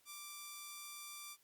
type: tone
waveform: 5% pulse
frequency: 1174.7 Hz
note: D6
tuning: in tune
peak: -36 dBFS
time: 0.05-1.37 s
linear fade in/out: 50 ms
effects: white hiss -72 dBFS RMS until 1.43 s + Opus 48 kbps